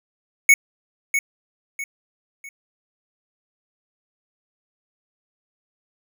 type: tone with echo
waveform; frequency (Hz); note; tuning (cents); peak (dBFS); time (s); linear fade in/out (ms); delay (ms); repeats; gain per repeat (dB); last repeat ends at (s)
square; 2217; C#7; 0; -9; 0.49-0.54; 2; 650; 3; -9; 2.49
effects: none